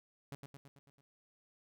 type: tone with echo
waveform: sawtooth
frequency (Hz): 139.7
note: C#3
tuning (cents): +14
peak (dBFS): -39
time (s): 0.32-0.35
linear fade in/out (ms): 0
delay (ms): 110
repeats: 6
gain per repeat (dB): -4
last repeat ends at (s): 1.01
effects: none